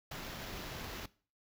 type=noise with sample-and-hold; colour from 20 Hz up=pink; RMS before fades=-44 dBFS; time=0.11-1.06 s; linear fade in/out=5 ms; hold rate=8820 Hz; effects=noise-tail reverb RT60 0.4 s tail -20 dB re dry